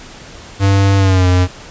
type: tone with pitch glide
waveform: square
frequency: 98.3 to 90.66 Hz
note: G2 to F#2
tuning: +5 to -35 cents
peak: -9 dBFS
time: 0.59-1.48 s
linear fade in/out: 50 ms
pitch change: -140 cents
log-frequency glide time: 0.97-1.27 s
effects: pink hiss -35 dBFS RMS until 1.7 s + resampled to 16000 Hz